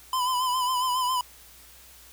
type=tone with vibrato; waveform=square; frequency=1010 Hz; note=B5; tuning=39 cents sharp; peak=-24 dBFS; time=0.13-1.21 s; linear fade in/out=2 ms; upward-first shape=sine; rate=7.3 Hz; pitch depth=49 cents each way; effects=added 60 Hz sine -57 dBFS peak until 2.12 s + white hiss -51 dBFS RMS until 2.12 s